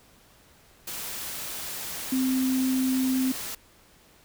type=tone in noise; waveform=sine; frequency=259.9 Hz; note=C4; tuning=11 cents flat; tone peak=-22 dBFS; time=2.12-3.32 s; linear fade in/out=5 ms; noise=white; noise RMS=-35 dBFS; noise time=0.87-3.55 s; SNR=+10 dB; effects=pink hiss -57 dBFS RMS until 4.24 s